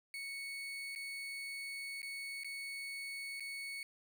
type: tone with dropouts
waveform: 35% pulse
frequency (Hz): 2217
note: C#7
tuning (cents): 0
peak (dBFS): -40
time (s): 0.14-3.83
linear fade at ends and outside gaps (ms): 1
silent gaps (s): 0.951-0.959 / 2.018-2.029 / 2.435-2.445 / 3.398-3.405
effects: none